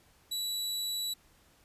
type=tone; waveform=sawtooth; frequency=3931 Hz; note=B7; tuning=9 cents flat; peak=-29 dBFS; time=0.31-1.14 s; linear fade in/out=10 ms; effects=pink hiss -64 dBFS RMS until 1.64 s + resampled to 32000 Hz